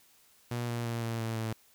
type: tone with pitch steps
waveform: sawtooth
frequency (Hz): 120 / 118.28 / 116.58 / 114.91 / 113.26 / 111.64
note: B2 / A#2 / A#2 / A#2 / A#2 / A2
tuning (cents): -49 / +26 / +1 / -24 / -49 / +26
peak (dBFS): -28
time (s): 0.51-1.53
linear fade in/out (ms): 5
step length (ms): 170
effects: white hiss -63 dBFS RMS until 1.74 s